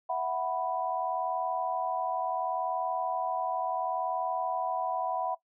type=chord; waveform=sine; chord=E suspended second; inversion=none; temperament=equal; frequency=659.3 / 740 / 987.8 Hz; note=E5 / F#5 / B5; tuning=0 / 0 / 0 cents; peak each=-34 / -31 / -34 dBFS; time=0.09-5.35 s; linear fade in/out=10 ms; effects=noise-tail reverb RT60 0.1 s tail -18 dB re dry